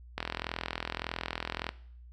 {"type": "click train", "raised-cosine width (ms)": 0.3, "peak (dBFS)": -16, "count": 64, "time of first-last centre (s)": [0.18, 1.691], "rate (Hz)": 41.7, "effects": ["noise-tail reverb RT60 0.6 s tail -19 dB re dry", "added 60 Hz sine -48 dBFS peak until 2.12 s"]}